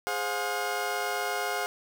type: chord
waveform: 20% pulse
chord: F minor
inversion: first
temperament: equal with one note detuned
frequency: 415.3 / 523.3 / 714.8 Hz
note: Ab4 / C5 / F5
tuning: 0 / 0 / +40 cents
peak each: -29 / -31 / -26 dBFS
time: 0.07-1.66 s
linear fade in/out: 0 ms
effects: none